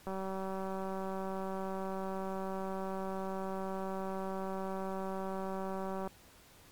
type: click train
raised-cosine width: 1 ms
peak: -26 dBFS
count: 1148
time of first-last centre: 0.07-6.075 s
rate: 191 Hz
effects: pink hiss -59 dBFS RMS until 6.71 s + MP3 96 kbps